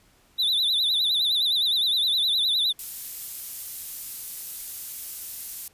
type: tone with vibrato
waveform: triangle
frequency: 3729 Hz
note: A#7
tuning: in tune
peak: -19 dBFS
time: 0.38-2.73 s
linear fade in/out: 20 ms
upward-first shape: sine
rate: 9.7 Hz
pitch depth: 130 cents each way
type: noise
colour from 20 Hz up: violet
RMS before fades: -32 dBFS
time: 2.79-5.68 s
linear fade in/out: 2 ms
effects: pink hiss -60 dBFS RMS until 5.73 s + resampled to 32000 Hz